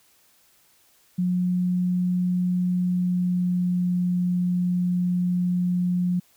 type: tone with pitch glide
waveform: sine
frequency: 180 to 178.65 Hz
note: F#3 to F3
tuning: -47 to +40 cents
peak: -20 dBFS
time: 1.18-6.2 s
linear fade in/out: 10 ms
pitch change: -13 cents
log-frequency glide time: 2.73-3.96 s
effects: white hiss -60 dBFS RMS until 6.36 s